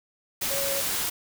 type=tone in noise; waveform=sine; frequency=554.4 Hz; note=C#5; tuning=in tune; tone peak=-30 dBFS; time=0.5-0.81 s; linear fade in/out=10 ms; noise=white; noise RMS=-28 dBFS; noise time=0.41-1.1 s; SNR=-5 dB; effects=none